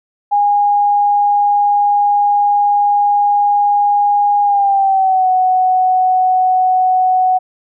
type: tone with pitch glide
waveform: sine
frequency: 819 to 742.4 Hz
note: G#5 to F#5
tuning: -24 to +6 cents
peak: -9 dBFS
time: 0.31-7.39 s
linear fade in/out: 20 ms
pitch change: -170 cents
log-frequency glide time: 4.43-5.28 s
effects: none